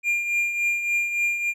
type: tone with tremolo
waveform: triangle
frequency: 2400 Hz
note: D7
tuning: 37 cents sharp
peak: -17 dBFS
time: 0.03-1.54 s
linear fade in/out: 50 ms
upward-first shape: triangle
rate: 3.5 Hz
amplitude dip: 60%
effects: none